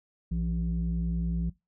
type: tone pair together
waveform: sine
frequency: 60.1 / 170 Hz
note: B1 / F3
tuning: -46 / -46 cents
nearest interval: octave + tritone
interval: 1800 cents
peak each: -28 dBFS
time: 0.31-1.5 s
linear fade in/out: 10 ms
effects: noise-tail reverb RT60 0.2 s tail -20 dB re dry + tanh soft clip ceiling -22 dBFS